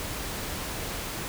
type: noise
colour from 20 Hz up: pink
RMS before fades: -34 dBFS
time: 0-1.28 s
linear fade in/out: 0 ms
effects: none